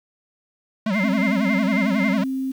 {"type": "tone with vibrato", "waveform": "square", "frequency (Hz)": 202.3, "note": "G#3", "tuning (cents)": -45, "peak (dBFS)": -20, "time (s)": [0.86, 2.24], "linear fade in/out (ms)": 5, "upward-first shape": "sine", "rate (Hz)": 11, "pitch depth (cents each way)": 170}
{"type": "tone with tremolo", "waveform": "sine", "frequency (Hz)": 2093, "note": "C7", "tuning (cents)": 0, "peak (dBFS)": -23, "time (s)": [0.93, 2.16], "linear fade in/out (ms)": 5, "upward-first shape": "sine", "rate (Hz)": 3.8, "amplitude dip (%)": 80}
{"type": "tone", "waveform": "sine", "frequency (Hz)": 264.4, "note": "C4", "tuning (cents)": 18, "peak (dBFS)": -22, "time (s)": [1.03, 2.52], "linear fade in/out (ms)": 10}
{"effects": ["low-pass 4000 Hz 12 dB/octave", "8-bit"]}